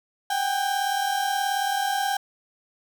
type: tone pair together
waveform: 35% pulse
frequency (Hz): 765 / 803.6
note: G5 / G5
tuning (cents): -42 / +43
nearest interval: minor second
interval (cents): 85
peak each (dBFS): -26 / -23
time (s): 0.3-2.17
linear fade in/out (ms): 5
effects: none

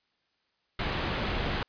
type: low-pass noise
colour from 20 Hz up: pink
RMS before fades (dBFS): -31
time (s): 0.79-1.63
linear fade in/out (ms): 2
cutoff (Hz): 4000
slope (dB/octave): 24
effects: white hiss -74 dBFS RMS until 1.68 s + resampled to 11025 Hz

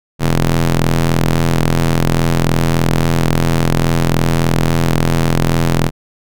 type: ring-modulated tone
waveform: sawtooth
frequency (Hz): 83.6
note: E2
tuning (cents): +25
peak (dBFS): -4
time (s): 0.19-5.91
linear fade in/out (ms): 50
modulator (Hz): 63.3
effects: none

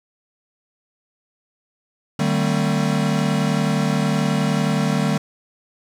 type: tone cluster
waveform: square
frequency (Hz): 151 / 193 / 224 / 263.1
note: D3 / G3 / A3 / C4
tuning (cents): +48 / -27 / +31 / +10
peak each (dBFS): -22 / -23 / -24 / -28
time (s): 2.19-5.18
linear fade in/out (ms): 5
effects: low-pass 9000 Hz 12 dB/octave + 8-bit

